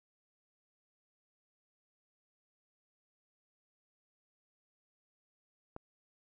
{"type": "click", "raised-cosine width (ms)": 1, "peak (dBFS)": -29, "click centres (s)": 5.764, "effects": []}